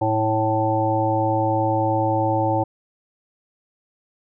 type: harmonic tone with a mistuned harmonic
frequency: 110 Hz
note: A2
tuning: in tune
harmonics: 1 / 3 / 5 / 7 / 8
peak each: -24 / -24 / -24 / -24 / -24 dBFS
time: 0.01-2.64 s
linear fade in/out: 10 ms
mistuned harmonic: 3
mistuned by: -16 cents
effects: none